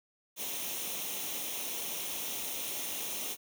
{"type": "noise with comb filter", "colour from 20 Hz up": "white", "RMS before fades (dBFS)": -37, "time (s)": [0.36, 3.37], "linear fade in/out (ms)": 50, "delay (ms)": 0.32, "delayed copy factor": 0.6, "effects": ["high-pass 200 Hz 12 dB/octave"]}